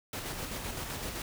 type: noise with tremolo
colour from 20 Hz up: pink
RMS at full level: -37 dBFS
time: 0.13-1.22 s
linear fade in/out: 2 ms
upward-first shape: square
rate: 7.8 Hz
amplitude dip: 30%
effects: none